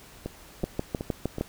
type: two click trains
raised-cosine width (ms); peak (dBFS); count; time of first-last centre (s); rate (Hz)
2; -18 / -13; 4 / 6; 0.26-1.384 / 0.64-1.41; 2.67 / 6.49
effects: pink hiss -50 dBFS RMS until 1.48 s